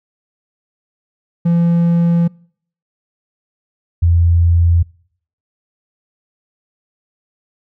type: tone pair in turn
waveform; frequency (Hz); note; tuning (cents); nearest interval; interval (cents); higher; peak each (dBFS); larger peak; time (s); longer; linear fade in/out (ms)
triangle / sine; 170.2 / 85.1; F3 / F2; -44 / -44; octave; 1200; first; -8; neither; 1.45-2.28 / 4.02-4.83; first; 10
effects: noise-tail reverb RT60 0.6 s tail -26 dB re dry